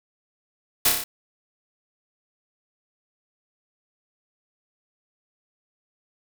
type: noise with echo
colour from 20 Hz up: white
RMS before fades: -18 dBFS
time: 0.85-0.89 s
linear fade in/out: 5 ms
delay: 30 ms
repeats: 5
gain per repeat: -3 dB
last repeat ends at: 1.04 s
effects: none